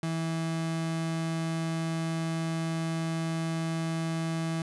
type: tone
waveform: 35% pulse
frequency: 163.3 Hz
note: E3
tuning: 16 cents flat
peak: -27 dBFS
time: 0.03-4.62 s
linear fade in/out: 2 ms
effects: resampled to 24000 Hz